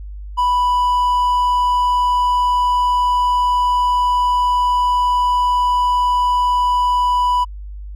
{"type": "tone", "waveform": "triangle", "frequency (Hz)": 987.8, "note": "B5", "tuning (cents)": 0, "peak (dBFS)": -11, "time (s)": [0.37, 7.45], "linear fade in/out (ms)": 20, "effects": ["added 50 Hz sine -28 dBFS peak until 7.95 s"]}